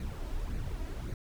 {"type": "noise with flanger", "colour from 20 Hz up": "brown", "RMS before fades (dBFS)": -36, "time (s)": [0, 1.14], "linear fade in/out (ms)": 2, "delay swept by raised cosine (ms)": [0.46, 3.16], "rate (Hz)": 1.8, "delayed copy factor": 0.55, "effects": []}